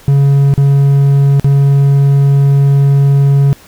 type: tone with dropouts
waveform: triangle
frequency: 139.6 Hz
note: C#3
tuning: 13 cents sharp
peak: -3 dBFS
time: 0.08-3.53 s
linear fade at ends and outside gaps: 0 ms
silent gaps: 0.539-0.578 / 1.397-1.445 s
effects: pink hiss -40 dBFS RMS until 3.67 s